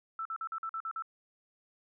sine tone bursts, 1324 Hz, E6, 7 cents sharp, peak -34 dBFS, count 8, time 0.19-1.023 s, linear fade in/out 2 ms, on 63 ms, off 47 ms, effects none

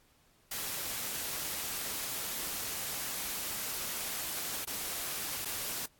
white noise with dropouts, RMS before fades -37 dBFS, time 0.51-5.86 s, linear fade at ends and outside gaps 5 ms, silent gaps 4.647-4.672 / 5.449-5.454 s, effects pink hiss -67 dBFS RMS until 5.99 s + AAC 64 kbps

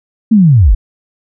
sine linear sweep, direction down, 230.9 to 35.14 Hz, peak -3 dBFS, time 0.31-0.75 s, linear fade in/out 10 ms, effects none

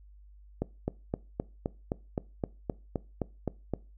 click train, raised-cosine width 2 ms, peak -16 dBFS, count 13, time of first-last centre 0.62-3.737 s, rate 3.85 Hz, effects noise-tail reverb RT60 0.3 s tail -21 dB re dry + added 50 Hz sine -51 dBFS peak until 3.97 s

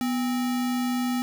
sine tone with sample-and-hold, 246.9 Hz, B3, in tune, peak -23 dBFS, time 0.01-1.22 s, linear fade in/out 0 ms, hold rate 1050 Hz, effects none

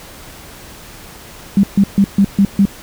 sine tone bursts, 198.2 Hz, G3, 19 cents sharp, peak -6 dBFS, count 6, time 1.57-2.654 s, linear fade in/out 2 ms, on 64 ms, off 140 ms, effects pink hiss -36 dBFS RMS until 2.82 s

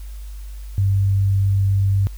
sine tone, 98 Hz, G2, in tune, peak -14 dBFS, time 0.78-2.07 s, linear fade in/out 0 ms, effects added 50 Hz sine -30 dBFS peak until 2.17 s + white hiss -50 dBFS RMS until 2.17 s

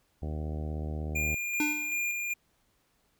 harmonic tone, 76.6 Hz, D#2, 27 cents flat, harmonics 1 / 2 / 3 / 4 / 5 / 6 / 7 / 8 / 9 / 10, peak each -33 / -39 / -43 / -45 / -47 / -49 / -50 / -51 / -52 / -53 dBFS, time 0.22-1.35 s, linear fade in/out 5 ms
square tone with tremolo, 2409 Hz, D7, 43 cents sharp, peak -29 dBFS, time 1.15-2.34 s, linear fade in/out 10 ms, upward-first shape square, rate 2.6 Hz, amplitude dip 30%
square tone with exponential decay, 299.2 Hz, D4, 32 cents sharp, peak -26 dBFS, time 1.6-2.06 s, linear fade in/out 2 ms, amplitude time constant 98 ms
effects pink hiss -71 dBFS RMS until 3.19 s

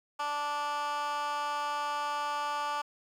15% pulse tone with high-pass filter, 292.4 Hz, D4, 7 cents flat, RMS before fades -33 dBFS, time 0.19-2.82 s, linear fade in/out 10 ms, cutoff 1000 Hz, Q 2.7, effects low-pass 7000 Hz 12 dB/octave + 10-bit

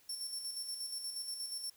25% pulse tone with tremolo, 5430 Hz, F8, 50 cents flat, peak -33 dBFS, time 0.09-1.7 s, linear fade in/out 5 ms, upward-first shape square, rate 8.4 Hz, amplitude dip 45%, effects white hiss -66 dBFS RMS until 1.76 s

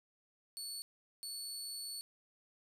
25% pulse tone bursts at uneven times, 4435 Hz, C#8, in tune, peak -37 dBFS, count 2, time 0.57-0.82 / 1.23-2.01 s, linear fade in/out 0 ms, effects 11-bit

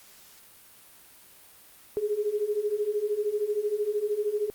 sine beating tone pair, 409.5 / 422.5 Hz, G#4 / G#4, -24 / +30 cents, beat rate 13 Hz, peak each -30 / -27 dBFS, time 1.97-4.5 s, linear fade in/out 0 ms, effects white hiss -53 dBFS RMS until 4.54 s + Opus 48 kbps

